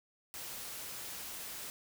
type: noise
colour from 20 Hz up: white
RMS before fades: -44 dBFS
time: 0.34-1.7 s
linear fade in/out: 0 ms
effects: none